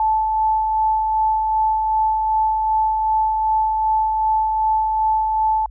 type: tone with tremolo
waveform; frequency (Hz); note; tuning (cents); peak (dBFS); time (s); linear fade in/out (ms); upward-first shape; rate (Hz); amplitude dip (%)
sine; 873; A5; -14; -14; 0-5.66; 2; sine; 2.6; 30
effects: added 50 Hz sine -36 dBFS peak until 5.7 s